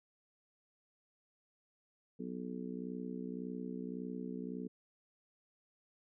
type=harmonic tone; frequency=61.8 Hz; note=B1; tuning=2 cents sharp; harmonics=3 / 4 / 5 / 6 / 7; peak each=-44 / -43 / -49 / -52 / -48 dBFS; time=2.19-4.68 s; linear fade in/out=10 ms; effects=none